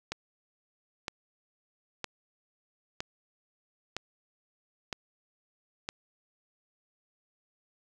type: click train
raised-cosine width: 0.2 ms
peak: -16 dBFS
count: 7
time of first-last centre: 0.12-5.889 s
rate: 1.04 Hz
effects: none